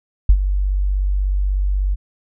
sine tone with ADSR envelope, 48.2 Hz, G1, 28 cents flat, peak -4 dBFS, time 0.29-1.96 s, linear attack 5 ms, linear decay 68 ms, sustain -11 dB, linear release 28 ms, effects none

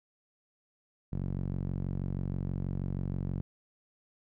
sawtooth tone with band-pass filter, 46.25 Hz, F#1, in tune, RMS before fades -34 dBFS, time 1.12-3.41 s, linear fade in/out 0 ms, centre 150 Hz, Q 1.4, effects none

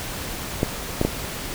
clicks, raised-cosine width 2 ms, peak -5 dBFS, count 3, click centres 0.631 / 1.014 / 1.05 s, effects pink hiss -31 dBFS RMS until 1.54 s

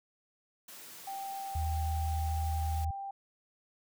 white high-pass noise, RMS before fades -49 dBFS, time 0.68-2.85 s, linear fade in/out 5 ms, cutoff 100 Hz, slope 24 dB/octave
sine tone with pitch glide, 784 to 789.5 Hz, G5 to G5, 0 to +12 cents, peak -37 dBFS, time 1.07-3.11 s, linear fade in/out 5 ms, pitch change +12 cents, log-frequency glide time 1.93-2.66 s
sine tone, 79.5 Hz, D#2, 38 cents sharp, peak -30 dBFS, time 1.55-2.91 s, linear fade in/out 5 ms
effects none

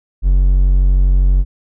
triangle tone, 46.25 Hz, F#1, in tune, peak -6 dBFS, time 0.22-1.45 s, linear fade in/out 50 ms, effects none

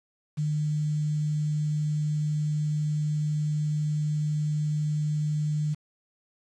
sine tone with quantisation, 151 Hz, D3, 48 cents sharp, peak -24 dBFS, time 0.37-5.75 s, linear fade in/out 20 ms, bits 8, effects resampled to 22050 Hz

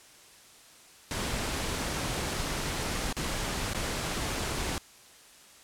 pink noise with dropouts, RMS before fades -32 dBFS, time 1.11-4.78 s, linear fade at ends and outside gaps 0 ms, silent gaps 3.127-3.167 / 3.734-3.747 s, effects white hiss -54 dBFS RMS until 5.63 s + low-pass 10000 Hz 12 dB/octave

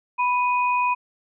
sine tone pair together, 987.8 / 2489 Hz, B5 / D#7, 0 / 0 cents, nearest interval octave + major third, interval 1600 cents, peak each -19 / -26 dBFS, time 0.18-0.95 s, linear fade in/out 20 ms, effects none

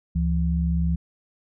sine tone pair together, 71 / 168.87 Hz, C#2 / E3, +42 / +42 cents, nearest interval octave + minor third, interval 1500 cents, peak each -22 / -23 dBFS, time 0.15-0.96 s, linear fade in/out 10 ms, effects none

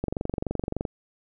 click train, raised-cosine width 2 ms, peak -14 dBFS, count 20, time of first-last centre 0.04-0.852 s, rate 23.4 Hz, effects none

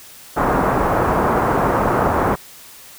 white low-pass noise, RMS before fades -17 dBFS, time 0.36-2.36 s, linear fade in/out 20 ms, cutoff 1200 Hz, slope 24 dB/octave, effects white hiss -41 dBFS RMS until 2.98 s

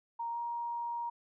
sine tone with pitch glide, 932.3 to 942.6 Hz, A#5 to A#5, 0 to +19 cents, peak -34 dBFS, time 0.19-1.1 s, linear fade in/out 10 ms, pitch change +19 cents, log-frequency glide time 0.3-0.38 s, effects none

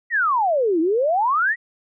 sine exponential two-way sweep, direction down then up, 1975.5 to 311.1 to 1975.5 Hz, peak -16 dBFS, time 0.1-1.56 s, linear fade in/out 50 ms, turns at 0.8 s, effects none

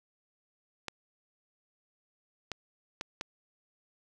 clicks, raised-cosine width 0.2 ms, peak -18 dBFS, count 4, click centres 0.883 / 2.517 / 3.011 / 3.211 s, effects none

